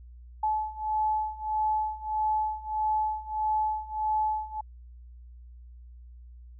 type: beating tone pair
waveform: sine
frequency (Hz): 860 / 861.6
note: A5 / A5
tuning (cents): -40 / -37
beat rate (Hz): 1.6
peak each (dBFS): -30 / -28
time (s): 0.43-4.61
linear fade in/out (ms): 5
effects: added 60 Hz sine -45 dBFS peak until 6.59 s